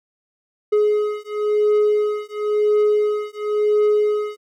triangle beating tone pair, 420 / 420.96 Hz, G#4 / G#4, +19 / +23 cents, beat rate 0.96 Hz, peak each -17 dBFS, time 0.72-4.37 s, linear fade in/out 10 ms, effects none

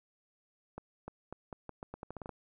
accelerating click train, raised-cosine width 1 ms, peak -28 dBFS, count 13, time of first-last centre 0.78-2.293 s, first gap 300 ms, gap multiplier 0.82, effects none

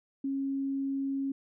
sine tone, 273.1 Hz, C#4, 26 cents flat, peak -29 dBFS, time 0.24-1.32 s, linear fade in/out 5 ms, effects none

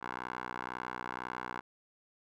10% pulse tone with band-pass filter, 62 Hz, B1, 7 cents sharp, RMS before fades -41 dBFS, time 0.01-1.61 s, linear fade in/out 20 ms, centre 1200 Hz, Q 2.3, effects none

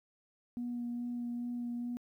sine tone with vibrato, 240.7 Hz, B3, 44 cents flat, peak -34 dBFS, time 0.57-1.97 s, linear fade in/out 0 ms, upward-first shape sine, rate 2.4 Hz, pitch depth 12 cents each way, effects tanh soft clip ceiling -31 dBFS + 12-bit

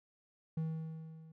triangle tone with level ramp, 160.1 Hz, D#3, 50 cents sharp, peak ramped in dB -30 to -51 dBFS, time 0.57-1.32 s, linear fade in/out 5 ms, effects none

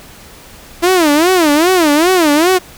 sawtooth tone with vibrato, 329.6 Hz, E4, in tune, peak -4 dBFS, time 0.82-2.59 s, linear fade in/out 20 ms, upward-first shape sine, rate 2.5 Hz, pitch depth 230 cents each way, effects pink hiss -37 dBFS RMS until 2.77 s

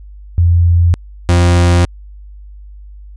sine / 40% pulse tone pair in turn, 86 / 87.35 Hz, F2 / F2, -26 / +1 cents, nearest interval unison, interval 27 cents, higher second, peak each -6 dBFS, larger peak neither, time 0.38-0.94 / 1.29-1.85 s, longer neither, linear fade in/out 0 ms, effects added 50 Hz sine -31 dBFS peak until 3.16 s + resampled to 22050 Hz

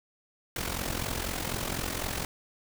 pink noise with amplitude modulation, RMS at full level -30 dBFS, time 0.56-2.25 s, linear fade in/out 2 ms, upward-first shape sine, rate 44 Hz, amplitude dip 70%, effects none

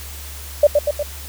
sine tone with echo, 587.3 Hz, D5, in tune, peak -6 dBFS, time 0.63-0.67 s, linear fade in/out 5 ms, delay 120 ms, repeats 3, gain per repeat -4 dB, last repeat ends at 1.03 s, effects added 71 Hz sine -33 dBFS peak until 1.28 s + white hiss -36 dBFS RMS until 1.28 s

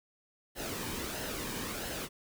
pink noise with flanger, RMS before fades -38 dBFS, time 0.55-2.09 s, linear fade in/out 50 ms, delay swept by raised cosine 0.85 to 1.5 ms, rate 1.5 Hz, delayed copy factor -0.5, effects none

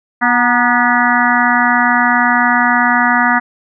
harmonic tone with a mistuned harmonic, 243.9 Hz, B3, 21 cents flat, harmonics 1 / 3 / 4 / 5 / 6 / 7 / 8, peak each -17 / -17 / -17 / -17 / -17 / -17 / -17 dBFS, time 0.21-3.4 s, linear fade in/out 20 ms, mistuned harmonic 4, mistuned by -55 cents, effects none

